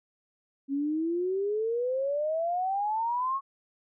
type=exponential sweep; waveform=sine; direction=up; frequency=271.1 to 1108.7 Hz; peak=-26 dBFS; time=0.68-3.41 s; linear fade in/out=50 ms; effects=none